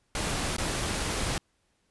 pink noise with dropouts, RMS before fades -30 dBFS, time 0.15-1.38 s, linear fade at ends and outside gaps 2 ms, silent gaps 0.566-0.582 s, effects pink hiss -72 dBFS RMS until 1.9 s + resampled to 24000 Hz

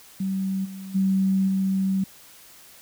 sine tone with level steps, 191.8 Hz, G3, 37 cents flat, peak -23 / -34 / -18 / -20 dBFS, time 0.2-2.04 s, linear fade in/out 5 ms, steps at 0.64 / 0.94 / 1.47 s, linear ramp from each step 20 ms, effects white hiss -49 dBFS RMS until 2.81 s

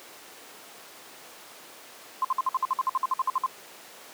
sine tone bursts, 1046.5 Hz, C6, in tune, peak -21 dBFS, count 16, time 2.22-3.462 s, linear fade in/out 2 ms, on 27 ms, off 54 ms, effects pink hiss -46 dBFS RMS until 4.13 s + high-pass 400 Hz 12 dB/octave

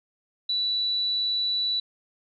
sine tone, 3951 Hz, B7, in tune, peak -23 dBFS, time 0.49-1.8 s, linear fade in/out 5 ms, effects none

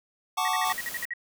square chord, D major seventh, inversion first, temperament equal, 740 / 880 / 1108.7 / 1174.7 Hz, F#5 / A5 / C#6 / D6, 0 / 0 / 0 / 0 cents, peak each -31 dBFS, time 0.37-0.73 s, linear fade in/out 10 ms
sine tone bursts, 1904 Hz, A#6, 36 cents sharp, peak -29 dBFS, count 9, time 0.45-1.136 s, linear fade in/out 2 ms, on 30 ms, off 52 ms
white noise, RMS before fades -38 dBFS, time 0.65-1.05 s, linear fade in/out 0 ms
effects none

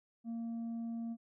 sine tone with tanh clipping, 230.6 Hz, A#3, 19 cents flat, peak -38 dBFS, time 0.24-1.17 s, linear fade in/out 50 ms, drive 3 dB, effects none

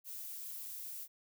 violet noise, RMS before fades -45 dBFS, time 0.04-1.08 s, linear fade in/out 50 ms, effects none

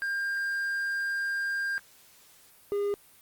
triangle tone pair in turn, 1600 / 406.3 Hz, G6 / G#4, +35 / -38 cents, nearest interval 2 octaves, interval 2373 cents, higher first, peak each -26 / -24 dBFS, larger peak second, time 0.02-1.78 / 2.72-2.94 s, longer first, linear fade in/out 0 ms, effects white hiss -57 dBFS RMS until 3.21 s + Opus 32 kbps

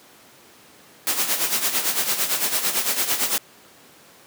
white noise with tremolo, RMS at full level -20 dBFS, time 1.07-3.38 s, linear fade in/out 0 ms, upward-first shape sine, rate 8.9 Hz, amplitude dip 65%, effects pink hiss -49 dBFS RMS until 4.26 s + high-pass 200 Hz 12 dB/octave

